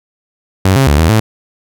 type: tone with pitch steps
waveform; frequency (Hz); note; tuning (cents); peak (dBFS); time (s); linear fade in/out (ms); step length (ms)
sawtooth; 95.2 / 135.2 / 72.4 / 81 / 109.6; F#2 / C#3 / D2 / E2 / A2; +50 / -43 / -24 / -30 / -6; -3; 0.65-1.2; 5; 110
effects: none